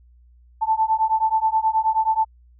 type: beating tone pair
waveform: sine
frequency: 877 / 886.4 Hz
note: A5 / A5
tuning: -6 / +13 cents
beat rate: 9.4 Hz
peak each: -20 dBFS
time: 0.61-2.25 s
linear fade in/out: 20 ms
effects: added 60 Hz sine -49 dBFS peak until 2.59 s